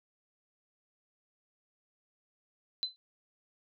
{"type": "tone with exponential decay", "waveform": "sine", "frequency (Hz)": 4037, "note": "B7", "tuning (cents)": 37, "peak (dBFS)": -26, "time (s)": [2.83, 2.96], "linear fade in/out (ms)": 0, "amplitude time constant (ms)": 27, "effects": []}